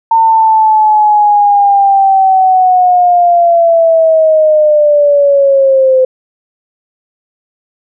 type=linear sweep; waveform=sine; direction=down; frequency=908 to 514 Hz; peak=-4 dBFS; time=0.11-6.05 s; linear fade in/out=5 ms; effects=none